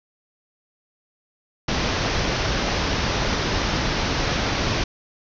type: low-pass noise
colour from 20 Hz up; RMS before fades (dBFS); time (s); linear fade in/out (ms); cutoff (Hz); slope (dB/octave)
pink; -23; 1.68-4.84; 5; 6100; 96
effects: none